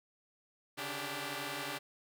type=tone cluster; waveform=5% pulse; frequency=138.1 / 149 / 290.5 / 394.5 Hz; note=C#3 / D3 / D4 / G4; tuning=-6 / +25 / -19 / +11 cents; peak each=-34 / -38 / -30 / -31 dBFS; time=0.77-1.79 s; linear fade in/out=20 ms; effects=none